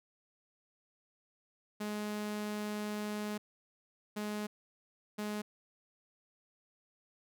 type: tone bursts at uneven times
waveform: sawtooth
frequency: 209.8 Hz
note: G#3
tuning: 18 cents sharp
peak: -32 dBFS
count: 3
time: 1.8-3.38 / 4.16-4.47 / 5.18-5.42 s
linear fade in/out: 10 ms
effects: none